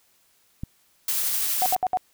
click, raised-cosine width 5 ms, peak -18 dBFS, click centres 0.635 s
blue noise with tremolo, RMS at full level -24 dBFS, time 1.08-1.75 s, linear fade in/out 2 ms, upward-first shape triangle, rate 12 Hz, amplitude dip 25%
sine tone bursts, 740 Hz, F#5, in tune, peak -19 dBFS, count 4, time 1.62-1.972 s, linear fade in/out 0 ms, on 40 ms, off 64 ms
effects white hiss -63 dBFS RMS until 2.13 s

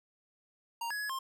square tone with pitch steps, 932 / 1677 / 1686 / 1060 Hz, A#5 / G#6 / G#6 / C6, -1 / +16 / +26 / +22 cents, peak -35 dBFS, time 0.81-1.19 s, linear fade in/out 5 ms, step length 95 ms, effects none

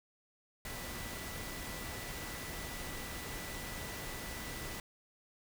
sine tone in noise, 1975.5 Hz, B6, in tune, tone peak -50 dBFS, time 0.65-4.8 s, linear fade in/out 2 ms, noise pink, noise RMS -43 dBFS, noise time 0.65-4.8 s, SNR -10 dB, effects none

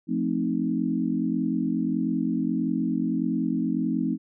sine chord, F dominant seventh, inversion none, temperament equal, 174.61 / 220 / 261.6 / 311.1 Hz, F3 / A3 / C4 / Eb4, 0 / 0 / 0 / 0 cents, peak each -30 / -28 / -27 / -29 dBFS, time 0.07-4.18 s, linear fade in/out 50 ms, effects none

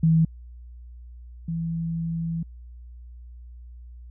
sine tone pair in turn, 161.8 / 165.58 Hz, E3 / E3, -32 / +8 cents, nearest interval unison, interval 40 cents, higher second, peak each -15 / -25 dBFS, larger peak first, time 0.03-0.25 / 1.48-2.43 s, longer second, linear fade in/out 5 ms, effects added 60 Hz sine -40 dBFS peak until 4.1 s

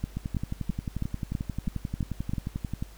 two click trains, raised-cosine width 5 ms, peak -18 / -16 dBFS, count 31 / 8, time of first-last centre 0.17-2.825 / 0.04-2.335 s, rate 11.3 / 3.05 Hz, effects added 50 Hz sine -46 dBFS peak until 2.97 s + pink hiss -54 dBFS RMS until 2.97 s

